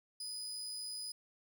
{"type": "tone", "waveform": "30% pulse", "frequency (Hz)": 4978, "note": "D#8", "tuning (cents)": 0, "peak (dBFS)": -38, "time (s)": [0.2, 1.12], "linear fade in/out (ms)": 5, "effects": ["13-bit"]}